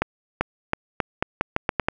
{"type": "accelerating click train", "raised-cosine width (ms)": 0.5, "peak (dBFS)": -5, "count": 10, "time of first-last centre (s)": [0.02, 1.885], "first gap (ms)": 390, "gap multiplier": 0.83, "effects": []}